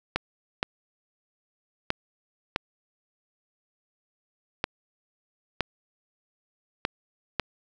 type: clicks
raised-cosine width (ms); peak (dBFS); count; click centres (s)
0.3; -8; 8; 0.16 / 0.629 / 1.904 / 2.561 / 4.641 / 5.607 / 6.851 / 7.397
effects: none